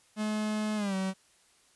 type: tone with pitch glide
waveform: 45% pulse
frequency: 213.6 to 190.3 Hz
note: G#3 to F#3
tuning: +49 to +49 cents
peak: -29 dBFS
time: 0.16-1.14 s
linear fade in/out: 50 ms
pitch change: -200 cents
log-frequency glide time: 0.76-0.95 s
effects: white hiss -64 dBFS RMS until 1.75 s + resampled to 24000 Hz